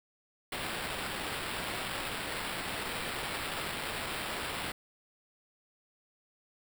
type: noise with sample-and-hold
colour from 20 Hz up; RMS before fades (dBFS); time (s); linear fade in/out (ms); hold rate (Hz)
white; -37; 0.52-4.72; 5; 6300
effects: none